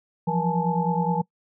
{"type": "tone cluster", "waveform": "sine", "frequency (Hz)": [169.4, 179, 476.4, 838, 883], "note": ["E3", "F3", "A#4", "G#5", "A5"], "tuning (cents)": [48, 43, 38, 15, 6], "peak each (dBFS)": [-25, -27, -30, -28, -28], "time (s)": [0.27, 1.22], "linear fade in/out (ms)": 10, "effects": ["noise-tail reverb RT60 0.1 s tail -23 dB re dry"]}